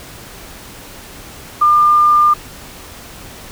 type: tone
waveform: sine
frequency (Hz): 1201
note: D6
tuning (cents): +38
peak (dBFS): -7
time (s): 1.61-2.34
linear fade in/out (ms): 10
effects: pink hiss -35 dBFS RMS until 3.51 s